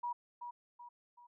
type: tone with echo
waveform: sine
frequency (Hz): 963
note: B5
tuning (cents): -44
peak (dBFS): -35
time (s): 0.03-0.13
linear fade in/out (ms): 10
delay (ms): 380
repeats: 3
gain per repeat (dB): -7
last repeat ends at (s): 1.27
effects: none